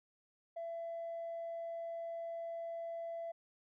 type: tone with tanh clipping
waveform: triangle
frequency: 670 Hz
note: E5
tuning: 28 cents sharp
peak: -40 dBFS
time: 0.56-3.32 s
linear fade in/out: 10 ms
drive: 5 dB
effects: none